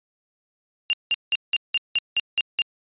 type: tone bursts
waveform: sine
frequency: 2794 Hz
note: F7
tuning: in tune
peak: -18 dBFS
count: 9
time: 0.9-2.619 s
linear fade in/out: 0 ms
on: 31 ms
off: 180 ms
effects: resampled to 8000 Hz